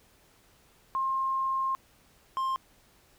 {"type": "tone pair in turn", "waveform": ["sine", "triangle"], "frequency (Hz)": [1064, 1057.3], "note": ["C6", "C6"], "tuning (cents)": [29, 18], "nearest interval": "unison", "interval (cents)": 11, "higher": "first", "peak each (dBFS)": [-26, -25], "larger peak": "second", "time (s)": [[0.95, 1.75], [2.37, 2.56]], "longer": "first", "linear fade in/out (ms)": 0, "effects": ["pink hiss -62 dBFS RMS until 3.18 s"]}